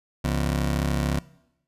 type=ring-modulated tone; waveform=25% pulse; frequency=103.83 Hz; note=G#2; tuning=in tune; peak=-16 dBFS; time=0.24-1.19 s; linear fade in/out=5 ms; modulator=35.1 Hz; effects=noise-tail reverb RT60 0.8 s tail -20 dB re dry + resampled to 32000 Hz